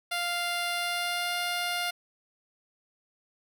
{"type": "tone with pitch glide", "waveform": "10% pulse", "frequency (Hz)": [698.5, 704.2], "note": ["F5", "F5"], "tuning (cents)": [0, 14], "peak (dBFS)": -20, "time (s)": [0.11, 1.91], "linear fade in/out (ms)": 10, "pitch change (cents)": 14, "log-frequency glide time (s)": [0.74, 1.37], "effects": []}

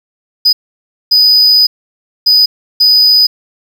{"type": "tone bursts at uneven times", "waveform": "triangle", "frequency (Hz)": 4978, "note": "D#8", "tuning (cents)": 0, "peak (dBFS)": -3, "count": 4, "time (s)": [[0.45, 0.53], [1.11, 1.67], [2.26, 2.46], [2.8, 3.27]], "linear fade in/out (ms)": 10, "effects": ["7-bit"]}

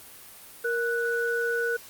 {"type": "tone pair together", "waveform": "sine", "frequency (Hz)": [468.1, 1480], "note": ["A#4", "F#6"], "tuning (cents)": [7, 0], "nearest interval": "octave + minor sixth", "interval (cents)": 1993, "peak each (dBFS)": -27, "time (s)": [0.64, 1.77], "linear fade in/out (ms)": 10, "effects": ["white hiss -47 dBFS RMS until 1.89 s", "Opus 32 kbps"]}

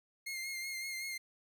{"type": "tone with vibrato", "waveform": "sawtooth", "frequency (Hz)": 2127, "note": "C7", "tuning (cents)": 28, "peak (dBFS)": -35, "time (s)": [0.26, 1.18], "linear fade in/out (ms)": 10, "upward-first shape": "sine", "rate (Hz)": 5.3, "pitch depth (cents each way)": 32, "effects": ["12-bit"]}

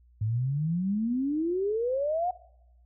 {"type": "exponential sweep", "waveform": "sine", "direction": "up", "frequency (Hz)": [103.83, 740], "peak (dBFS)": -25, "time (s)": [0.21, 2.31], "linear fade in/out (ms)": 5, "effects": ["noise-tail reverb RT60 0.9 s tail -21 dB re dry", "added 60 Hz sine -56 dBFS peak until 2.85 s"]}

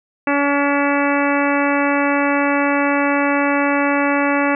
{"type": "harmonic tone with a mistuned harmonic", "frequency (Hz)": 284, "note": "C#4", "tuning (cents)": 42, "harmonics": [1, 2, 3, 4, 5, 6, 7, 8, 9], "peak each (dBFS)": [-18, -21, -23, -24, -25, -26, -26, -27, -28], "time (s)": [0.27, 4.55], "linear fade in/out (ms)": 2, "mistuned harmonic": 9, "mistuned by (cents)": 59, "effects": []}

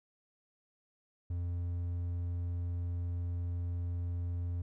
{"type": "tone", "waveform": "triangle", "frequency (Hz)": 87.2, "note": "F2", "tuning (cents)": -2, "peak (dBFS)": -31, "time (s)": [1.3, 4.62], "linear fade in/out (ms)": 5, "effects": []}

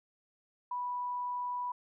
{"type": "tone", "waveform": "sine", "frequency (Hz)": 984, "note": "B5", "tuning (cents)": -7, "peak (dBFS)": -33, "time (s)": [0.71, 1.72], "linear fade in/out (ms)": 5, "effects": []}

